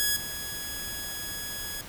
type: tone with level steps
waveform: 5% pulse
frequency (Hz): 1675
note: G#6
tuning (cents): +14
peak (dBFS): -13 / -23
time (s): 0-1.81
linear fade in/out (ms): 0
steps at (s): 0.16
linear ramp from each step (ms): 5
effects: pink hiss -43 dBFS RMS until 1.88 s